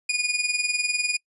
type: tone with tremolo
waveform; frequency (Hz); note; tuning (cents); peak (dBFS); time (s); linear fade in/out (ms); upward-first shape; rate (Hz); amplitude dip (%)
sawtooth; 2451; D#7; -27; -16; 0.09-1.17; 5; sine; 20; 70
effects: noise-tail reverb RT60 0.1 s tail -25 dB re dry + resampled to 24000 Hz